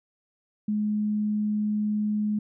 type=tone; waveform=sine; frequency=210.7 Hz; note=G#3; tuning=25 cents sharp; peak=-23 dBFS; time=0.68-2.39 s; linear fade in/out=5 ms; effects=none